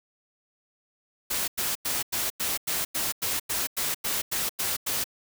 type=noise bursts; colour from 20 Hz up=white; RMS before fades=-28 dBFS; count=14; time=1.3-5.042 s; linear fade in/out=10 ms; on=180 ms; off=94 ms; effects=none